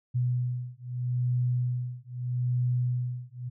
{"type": "beating tone pair", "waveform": "sine", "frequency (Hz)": [123.47, 124.26], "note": ["B2", "B2"], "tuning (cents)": [0, 11], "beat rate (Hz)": 0.79, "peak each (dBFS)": [-29, -29], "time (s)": [0.14, 3.5], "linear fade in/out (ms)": 20, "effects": []}